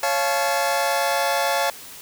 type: chord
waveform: sawtooth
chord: Db augmented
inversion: none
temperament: just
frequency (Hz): 554.4 / 693 / 866.2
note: Db5 / F5 / A5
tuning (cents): 0 / -14 / -27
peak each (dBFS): -20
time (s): 0.03-1.7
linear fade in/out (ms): 2
effects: white hiss -40 dBFS RMS until 2.01 s